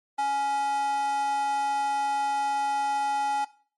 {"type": "tone with high-pass filter", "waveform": "square", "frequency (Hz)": 279, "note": "C#4", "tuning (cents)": 11, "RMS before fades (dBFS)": -26, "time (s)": [0.18, 3.45], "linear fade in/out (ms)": 10, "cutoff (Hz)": 830, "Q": 5.3, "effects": ["noise-tail reverb RT60 0.4 s tail -18 dB re dry", "MP3 48 kbps"]}